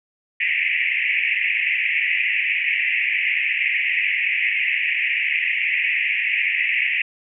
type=band-pass noise; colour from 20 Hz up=pink; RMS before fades=-21 dBFS; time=0.4-7.02 s; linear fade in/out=5 ms; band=1900 to 2700 Hz; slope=96 dB/octave; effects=none